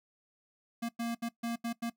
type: tone bursts at uneven times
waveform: square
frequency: 233.1 Hz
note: A#3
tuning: in tune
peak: -33 dBFS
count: 6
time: 0.82-0.89 / 0.99-1.15 / 1.22-1.29 / 1.43-1.56 / 1.64-1.73 / 1.82-1.9 s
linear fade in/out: 10 ms
effects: noise-tail reverb RT60 0.1 s tail -18 dB re dry